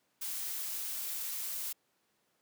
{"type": "noise", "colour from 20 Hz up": "blue", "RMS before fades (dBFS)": -38, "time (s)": [0.21, 1.73], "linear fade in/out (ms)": 10, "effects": ["pink hiss -75 dBFS RMS until 2.41 s", "high-pass 200 Hz 12 dB/octave"]}